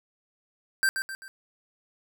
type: tone with echo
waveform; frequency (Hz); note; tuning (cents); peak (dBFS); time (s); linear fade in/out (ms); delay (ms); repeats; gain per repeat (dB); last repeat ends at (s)
square; 1568; G6; 0; -21; 0.83-0.89; 0; 130; 3; -7; 1.28
effects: none